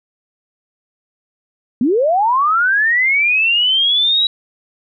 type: linear sweep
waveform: sine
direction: up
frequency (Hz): 220 to 3900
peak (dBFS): -11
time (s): 1.81-4.27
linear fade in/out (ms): 2
effects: none